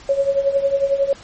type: tone with tremolo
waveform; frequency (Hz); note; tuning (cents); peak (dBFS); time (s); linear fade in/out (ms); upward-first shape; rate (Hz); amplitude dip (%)
sine; 553; C#5; -4; -11; 0.09-1.13; 2; triangle; 11; 85
effects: pink hiss -42 dBFS RMS until 1.23 s + MP3 32 kbps